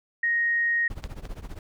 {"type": "tone", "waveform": "sine", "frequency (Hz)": 1870, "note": "A#6", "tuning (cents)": 5, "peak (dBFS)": -21, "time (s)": [0.23, 0.88], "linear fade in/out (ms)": 5}
{"type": "noise with tremolo", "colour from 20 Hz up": "brown", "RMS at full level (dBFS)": -33, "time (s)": [0.9, 1.59], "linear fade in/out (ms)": 2, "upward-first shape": "triangle", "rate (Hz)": 15, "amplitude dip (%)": 95}
{"type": "clicks", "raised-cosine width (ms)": 0.2, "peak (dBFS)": [-19, -26], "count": 2, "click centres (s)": [1.04, 1.254]}
{"effects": []}